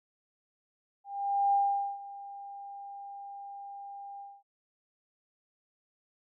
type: tone with ADSR envelope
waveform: sine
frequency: 800 Hz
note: G5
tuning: 35 cents sharp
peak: -22 dBFS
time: 1.04-4.43 s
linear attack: 490 ms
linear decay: 450 ms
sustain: -19 dB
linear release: 230 ms
effects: none